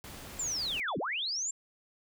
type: noise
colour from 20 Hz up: pink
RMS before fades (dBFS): -46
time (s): 0.04-0.8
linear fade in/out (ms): 0
type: linear two-way sweep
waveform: sine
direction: down then up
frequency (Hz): 7490 to 130.81 to 7490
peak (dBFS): -31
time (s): 0.39-1.51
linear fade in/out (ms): 5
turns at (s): 0.98
type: tone with exponential decay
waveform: sine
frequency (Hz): 3447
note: A7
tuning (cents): -36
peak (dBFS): -33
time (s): 0.88-0.97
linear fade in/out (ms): 5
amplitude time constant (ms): 19
effects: none